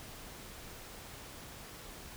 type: silence
effects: pink hiss -49 dBFS RMS until 2.16 s